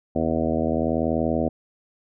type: harmonic tone with a mistuned harmonic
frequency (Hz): 80.6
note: E2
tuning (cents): -38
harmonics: 1 / 2 / 3 / 4 / 5 / 6 / 7 / 8 / 9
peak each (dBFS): -31 / -31 / -25 / -28 / -32 / -30 / -29 / -29 / -33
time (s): 0.15-1.49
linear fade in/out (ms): 10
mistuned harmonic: 1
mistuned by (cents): -23
effects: none